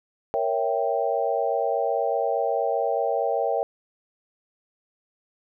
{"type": "chord", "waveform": "sine", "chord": "A# diminished seventh", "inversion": "none", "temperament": "equal", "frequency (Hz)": [466.2, 554.4, 659.3, 784], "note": ["A#4", "C#5", "E5", "G5"], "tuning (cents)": [0, 0, 0, 0], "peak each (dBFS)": -27, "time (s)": [0.34, 3.63], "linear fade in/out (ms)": 0, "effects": []}